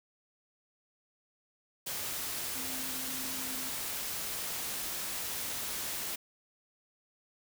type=tone in noise; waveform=sine; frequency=260 Hz; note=C4; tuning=11 cents flat; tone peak=-46 dBFS; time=2.55-3.7 s; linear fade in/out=10 ms; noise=white; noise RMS=-37 dBFS; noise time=1.86-6.16 s; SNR=-12 dB; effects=none